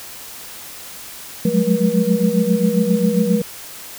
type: tone cluster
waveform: sine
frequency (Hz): 178.6 / 186.1 / 208.7 / 216.1 / 480.5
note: F3 / F#3 / G#3 / A3 / B4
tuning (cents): +39 / +10 / +9 / -31 / -48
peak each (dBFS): -20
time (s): 1.45-3.42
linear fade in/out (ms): 5
effects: white hiss -35 dBFS RMS until 3.98 s